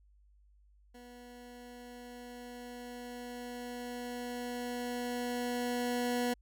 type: tone with level ramp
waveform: 20% pulse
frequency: 244 Hz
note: B3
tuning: 21 cents flat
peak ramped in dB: -46 to -25 dBFS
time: 0.94-6.34 s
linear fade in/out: 10 ms
effects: added 50 Hz sine -61 dBFS peak until 6.41 s